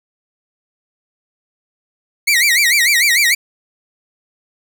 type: tone with vibrato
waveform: sawtooth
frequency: 2100 Hz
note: C7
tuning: 6 cents sharp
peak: -7 dBFS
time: 2.27-3.35 s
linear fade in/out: 10 ms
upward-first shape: sine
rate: 6.7 Hz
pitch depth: 210 cents each way
effects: none